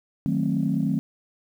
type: chord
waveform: sine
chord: D# diminished seventh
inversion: none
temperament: equal with one note detuned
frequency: 155.56 / 185 / 220 / 265.7 Hz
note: D#3 / F#3 / A3 / C4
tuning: 0 / 0 / 0 / +27 cents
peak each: -26 dBFS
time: 0.26-0.99 s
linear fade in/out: 0 ms
effects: tanh soft clip ceiling -12 dBFS + 9-bit